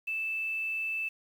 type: tone with quantisation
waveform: sine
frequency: 2637 Hz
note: E7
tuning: in tune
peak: -30 dBFS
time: 0.07-1.09 s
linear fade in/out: 10 ms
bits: 9
effects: none